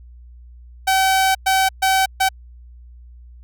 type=tone bursts at uneven times; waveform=sawtooth; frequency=765 Hz; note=G5; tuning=42 cents flat; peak=-10 dBFS; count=4; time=0.87-1.35 / 1.46-1.69 / 1.82-2.06 / 2.2-2.29 s; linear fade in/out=10 ms; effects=added 60 Hz sine -39 dBFS peak until 3.43 s